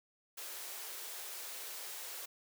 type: high-pass noise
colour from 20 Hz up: white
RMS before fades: -45 dBFS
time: 0.37-2.26 s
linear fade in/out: 10 ms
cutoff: 350 Hz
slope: 48 dB/octave
effects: none